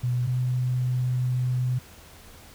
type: tone pair in turn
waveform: sine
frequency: 123.47 / 125.92 Hz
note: B2 / B2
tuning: 0 / +34 cents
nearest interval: unison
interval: 34 cents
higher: second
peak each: -22 dBFS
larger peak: neither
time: 0.03-0.27 / 0.27-1.79 s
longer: second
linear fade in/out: 10 ms
effects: added 80 Hz sine -54 dBFS peak until 2.54 s + pink hiss -49 dBFS RMS until 2.54 s